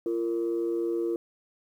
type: tone pair together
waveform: sine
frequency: 342.9 / 462.1 Hz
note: F4 / A#4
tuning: -32 / -15 cents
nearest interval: perfect fourth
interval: 517 cents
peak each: -26 / -30 dBFS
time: 0.06-1.16 s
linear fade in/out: 2 ms
effects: tanh soft clip ceiling -20 dBFS + 10-bit